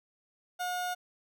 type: tone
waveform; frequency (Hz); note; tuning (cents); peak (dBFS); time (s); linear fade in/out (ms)
30% pulse; 720; F#5; -47; -29; 0.59-0.95; 20
effects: none